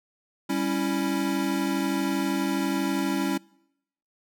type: chord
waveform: square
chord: C# diminished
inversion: second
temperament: equal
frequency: 196 / 277.2 / 329.6 Hz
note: G3 / C#4 / E4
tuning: 0 / 0 / 0 cents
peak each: -31 / -28 / -30 dBFS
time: 0.49-3.38 s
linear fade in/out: 10 ms
effects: noise-tail reverb RT60 0.8 s tail -25 dB re dry